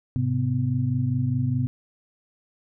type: tone cluster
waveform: sine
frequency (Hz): 105.5 / 130.4 / 250.2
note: G#2 / C3 / B3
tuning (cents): +28 / -5 / +23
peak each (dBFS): -27 / -23 / -28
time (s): 0.16-1.67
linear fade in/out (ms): 0
effects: none